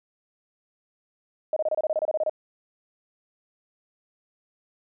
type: tone bursts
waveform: sine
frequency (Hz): 622.3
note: D#5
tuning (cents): 0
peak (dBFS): -21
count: 13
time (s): 1.53-2.296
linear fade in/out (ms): 2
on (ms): 34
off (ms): 27
effects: none